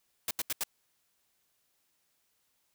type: noise bursts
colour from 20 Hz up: white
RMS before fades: -32 dBFS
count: 4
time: 0.28-0.636 s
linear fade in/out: 2 ms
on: 29 ms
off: 80 ms
effects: white hiss -75 dBFS RMS until 2.74 s

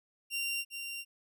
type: tone with echo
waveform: sawtooth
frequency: 2768 Hz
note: F7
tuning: 16 cents flat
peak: -29 dBFS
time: 0.3-0.65 s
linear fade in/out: 50 ms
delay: 400 ms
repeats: 1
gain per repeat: -6 dB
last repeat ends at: 1.05 s
effects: none

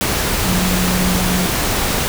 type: tone in noise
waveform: sine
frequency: 182.4 Hz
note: F#3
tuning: 24 cents flat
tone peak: -17 dBFS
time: 0.46-1.46 s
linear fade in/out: 0 ms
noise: pink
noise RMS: -18 dBFS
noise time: 0.01-2.08 s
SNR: -2 dB
effects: none

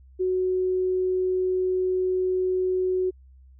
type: tone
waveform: sine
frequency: 370 Hz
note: F#4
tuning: in tune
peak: -21 dBFS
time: 0.19-3.11 s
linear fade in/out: 20 ms
effects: added 65 Hz sine -48 dBFS peak until 3.59 s

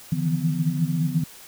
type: tone cluster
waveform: sine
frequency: 145.4 / 157.9 / 163.5 / 172.1 / 251.3 Hz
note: D3 / D#3 / E3 / F3 / B3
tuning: -17 / +26 / -14 / -25 / +30 cents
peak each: -28 / -26 / -26 / -27 / -30 dBFS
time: 0.12-1.24 s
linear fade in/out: 5 ms
effects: white hiss -45 dBFS RMS until 1.47 s

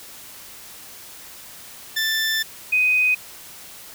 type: tone pair in turn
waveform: 20% pulse / sine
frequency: 1769 / 2502 Hz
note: A6 / D#7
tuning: +9 / +9 cents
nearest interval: tritone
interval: 600 cents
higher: second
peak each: -15 dBFS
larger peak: neither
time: 1.96-2.43 / 2.72-3.15 s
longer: first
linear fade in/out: 10 ms
effects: white hiss -41 dBFS RMS until 3.94 s

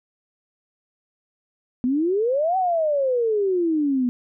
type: exponential two-way sweep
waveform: sine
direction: up then down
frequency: 241.1 to 769 to 241.1 Hz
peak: -18 dBFS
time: 1.84-4.09 s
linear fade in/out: 0 ms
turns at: 2.57 s
effects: none

